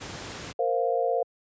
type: noise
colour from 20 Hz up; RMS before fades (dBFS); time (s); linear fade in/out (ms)
pink; -37; 0-0.53; 20
type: chord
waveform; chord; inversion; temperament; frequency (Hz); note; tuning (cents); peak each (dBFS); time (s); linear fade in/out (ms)
sine; Bb suspended second; none; equal; 466.2 / 523.3 / 698.5; Bb4 / C5 / F5; 0 / 0 / 0; -27; 0.59-1.23; 5
effects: high-pass 80 Hz 12 dB/octave + resampled to 16000 Hz